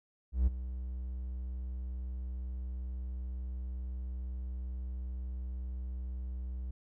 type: tone with ADSR envelope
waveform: triangle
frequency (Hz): 62.7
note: B1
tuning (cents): +27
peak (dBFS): -20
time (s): 0.32-6.71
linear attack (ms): 150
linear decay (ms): 16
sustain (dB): -14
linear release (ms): 4
effects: none